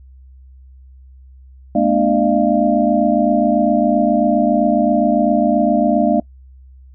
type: tone cluster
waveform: sine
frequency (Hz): 213.2 / 240.7 / 297.6 / 604 / 687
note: G#3 / B3 / D4 / D5 / F5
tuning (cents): +46 / -44 / +23 / +48 / -29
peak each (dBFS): -18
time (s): 1.75-6.2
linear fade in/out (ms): 5
effects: noise-tail reverb RT60 0.1 s tail -24 dB re dry + added 65 Hz sine -39 dBFS peak until 6.94 s